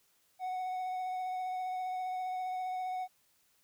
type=tone with vibrato; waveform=triangle; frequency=740 Hz; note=F#5; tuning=in tune; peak=-32 dBFS; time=0.39-3.08 s; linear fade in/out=50 ms; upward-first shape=sine; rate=15 Hz; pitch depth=14 cents each way; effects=white hiss -71 dBFS RMS until 3.63 s